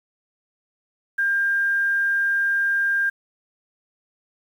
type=tone with quantisation; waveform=sine; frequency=1600 Hz; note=G6; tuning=35 cents sharp; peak=-18 dBFS; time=1.18-3.1 s; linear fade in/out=10 ms; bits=8; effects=none